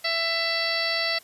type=harmonic tone with a mistuned harmonic; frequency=665 Hz; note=E5; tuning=15 cents sharp; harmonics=1 / 2 / 3 / 4 / 5 / 6 / 7 / 8; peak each=-31 / -35 / -28 / -33 / -37 / -33 / -28 / -36 dBFS; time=0.04-1.19 s; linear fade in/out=10 ms; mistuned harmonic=7; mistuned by=-42 cents; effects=white hiss -52 dBFS RMS until 1.23 s + resampled to 32000 Hz